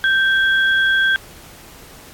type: tone pair together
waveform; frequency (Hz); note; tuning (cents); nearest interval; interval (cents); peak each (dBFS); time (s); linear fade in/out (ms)
sine; 1568 / 3322; G6 / G#7; 0 / 0; octave + minor second; 1300; -13 / -22; 0.04-1.16; 0
effects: pink hiss -41 dBFS RMS until 2.13 s + AAC 64 kbps